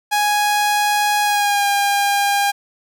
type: tone with pitch glide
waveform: sawtooth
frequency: 830.6 to 806 Hz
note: G#5 to G5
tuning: 0 to +48 cents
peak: -11 dBFS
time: 0.11-2.52 s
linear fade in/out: 20 ms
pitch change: -52 cents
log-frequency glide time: 1.23-1.67 s
effects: none